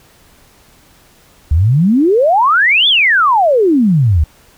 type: exponential two-way sweep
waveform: sine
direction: up then down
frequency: 70.3 to 3543 to 70.3 Hz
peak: -7 dBFS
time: 1.51-4.24 s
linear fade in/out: 5 ms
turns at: 2.88 s
effects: pink hiss -47 dBFS RMS until 4.57 s